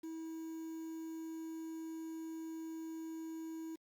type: tone with quantisation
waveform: triangle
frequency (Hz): 323.3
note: E4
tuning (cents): -34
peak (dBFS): -40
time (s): 0.03-3.76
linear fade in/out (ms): 10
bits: 10
effects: Opus 48 kbps